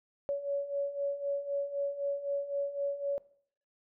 sine beating tone pair, 561 / 564.9 Hz, C#5 / C#5, +21 / +33 cents, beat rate 3.9 Hz, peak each -37 / -32 dBFS, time 0.29-3.18 s, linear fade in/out 0 ms, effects noise-tail reverb RT60 0.6 s tail -20 dB re dry

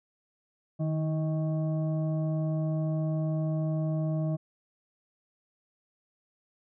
sine tone with frequency modulation, 155.56 Hz, D#3, in tune, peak -26 dBFS, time 0.79-4.37 s, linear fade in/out 20 ms, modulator 474 Hz, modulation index 0.62, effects none

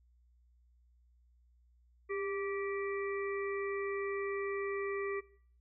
harmonic tone with a mistuned harmonic, 388.9 Hz, G4, 14 cents flat, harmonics 1 / 3 / 5 / 6, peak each -35 / -44 / -44 / -48 dBFS, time 2.09-5.21 s, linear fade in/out 20 ms, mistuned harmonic 1, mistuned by +42 cents, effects noise-tail reverb RT60 0.6 s tail -21 dB re dry + added 60 Hz sine -64 dBFS peak until 5.6 s

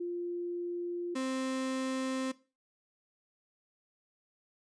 sine / 35% pulse tone pair in turn, 349.2 / 262 Hz, F4 / C4, 0 / +2 cents, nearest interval perfect fourth, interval 498 cents, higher first, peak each -33 / -30 dBFS, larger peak second, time 0-1.15 / 1.15-2.32 s, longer second, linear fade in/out 10 ms, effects noise-tail reverb RT60 0.3 s tail -17 dB re dry + resampled to 22050 Hz

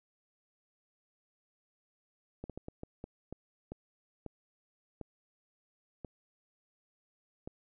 slowing click train, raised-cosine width 2 ms, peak -28 dBFS, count 12, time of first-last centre 2.44-7.475 s, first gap 57 ms, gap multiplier 1.38, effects none

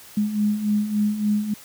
sine beating tone pair, 206.7 / 210.2 Hz, G#3 / G#3, -8 / +21 cents, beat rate 3.5 Hz, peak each -26 / -20 dBFS, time 0.17-1.54 s, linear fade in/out 5 ms, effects white hiss -45 dBFS RMS until 1.64 s

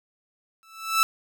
sawtooth tone with exponential growth, 1318.5 Hz, E6, in tune, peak -11 dBFS, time 0.63-1.03 s, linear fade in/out 0 ms, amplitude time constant 85 ms, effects none

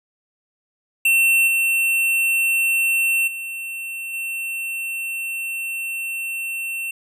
square tone with level steps, 2700 Hz, E7, 41 cents sharp, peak -14 / -17 / -28 / -25 dBFS, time 1.05-6.91 s, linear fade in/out 5 ms, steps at 1.47 / 3.27 / 4.13 s, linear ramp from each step 10 ms, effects resampled to 32000 Hz

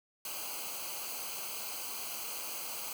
white noise with comb filter, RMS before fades -40 dBFS, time 0.25-2.93 s, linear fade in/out 2 ms, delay 0.55 ms, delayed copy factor -0.8, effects none

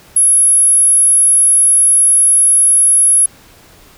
sine tone, 10750 Hz, E9, 33 cents sharp, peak -6 dBFS, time 0.16-3.26 s, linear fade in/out 5 ms, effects pink hiss -43 dBFS RMS until 3.97 s

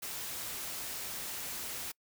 white noise, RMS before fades -40 dBFS, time 0.02-1.92 s, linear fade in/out 10 ms, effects noise-tail reverb RT60 0.1 s tail -26 dB re dry

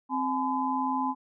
sine tone cluster, 262.1 / 850 / 1014 Hz, C4 / G#5 / B5, +3 / +40 / +45 cents, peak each -30 dBFS, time 0.09-1.15 s, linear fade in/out 50 ms, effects none

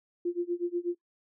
sine tone with tremolo, 349.2 Hz, F4, in tune, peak -25 dBFS, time 0.25-0.95 s, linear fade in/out 5 ms, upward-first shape sine, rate 8.2 Hz, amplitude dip 95%, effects noise-tail reverb RT60 0.1 s tail -21 dB re dry

